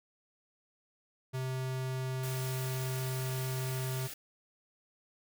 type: tone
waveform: square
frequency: 130.1 Hz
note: C3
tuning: 9 cents flat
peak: -34 dBFS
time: 1.33-4.08 s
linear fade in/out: 20 ms
type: band-stop noise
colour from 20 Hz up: white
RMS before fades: -44 dBFS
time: 2.23-4.14 s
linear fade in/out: 5 ms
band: 800 to 1200 Hz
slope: 96 dB/octave
effects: none